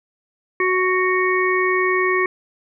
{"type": "harmonic tone", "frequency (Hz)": 370, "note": "F#4", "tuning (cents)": 0, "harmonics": [1, 3, 5, 6], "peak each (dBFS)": [-19, -22, -22, -23], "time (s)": [0.6, 2.26], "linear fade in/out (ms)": 2, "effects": []}